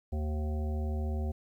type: harmonic tone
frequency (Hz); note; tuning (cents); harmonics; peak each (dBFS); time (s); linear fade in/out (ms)
76.1; D#2; -38; 1 / 3 / 5 / 7 / 9 / 10; -30 / -40 / -44 / -47 / -49 / -50; 0.12-1.32; 10
effects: 11-bit